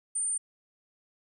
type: tone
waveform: sine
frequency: 8980 Hz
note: C#9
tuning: 21 cents sharp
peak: -26 dBFS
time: 0.15-0.38 s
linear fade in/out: 10 ms
effects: tanh soft clip ceiling -24 dBFS + 11-bit